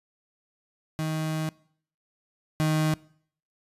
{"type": "tone pair in turn", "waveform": "35% pulse", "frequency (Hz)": [157.2, 155.66], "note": ["D#3", "D#3"], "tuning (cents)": [18, 1], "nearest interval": "unison", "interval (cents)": 17, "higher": "first", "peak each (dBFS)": [-25, -20], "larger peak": "second", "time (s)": [[0.99, 1.49], [2.6, 2.94]], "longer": "first", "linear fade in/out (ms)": 0, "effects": ["noise-tail reverb RT60 0.6 s tail -23 dB re dry", "resampled to 32000 Hz"]}